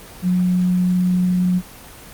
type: tone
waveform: sine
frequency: 181 Hz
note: F#3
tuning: 38 cents flat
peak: -14 dBFS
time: 0.22-1.62 s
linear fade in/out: 50 ms
effects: pink hiss -39 dBFS RMS until 2.13 s + Opus 24 kbps